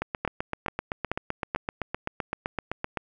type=two click trains; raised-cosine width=0.5 ms; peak=-13 / -11 dBFS; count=24 / 4; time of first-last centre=0.02-2.973 / 0.25-1.549 s; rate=7.79 / 2.31 Hz; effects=none